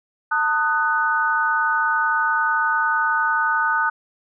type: chord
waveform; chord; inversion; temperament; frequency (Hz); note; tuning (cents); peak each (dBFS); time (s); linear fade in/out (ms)
sine; D# diminished; second; just; 896 / 1244.5 / 1493.4; A5 / D#6 / F#6; +31 / 0 / +16; -23 / -22 / -20; 0.31-3.9; 10
effects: none